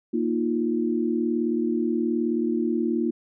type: chord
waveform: sine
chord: Bb suspended fourth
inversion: none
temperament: just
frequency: 233.1 / 310.8 / 349.6 Hz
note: Bb3 / Eb4 / F4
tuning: 0 / -2 / +2 cents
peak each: -25 / -27 / -26 dBFS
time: 0.13-3.11 s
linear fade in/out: 10 ms
effects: none